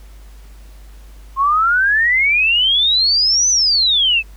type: exponential two-way sweep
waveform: sine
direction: up then down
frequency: 1059 to 6160 to 2552 Hz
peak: -11 dBFS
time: 1.36-4.23 s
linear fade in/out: 50 ms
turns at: 3.49 s
effects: added 50 Hz sine -36 dBFS peak until 4.36 s + pink hiss -50 dBFS RMS until 4.36 s